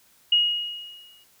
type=tone with exponential decay; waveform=sine; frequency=2882 Hz; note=F#7; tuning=46 cents flat; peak=-14 dBFS; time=0.32-1.24 s; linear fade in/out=5 ms; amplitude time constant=200 ms; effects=white hiss -59 dBFS RMS until 1.4 s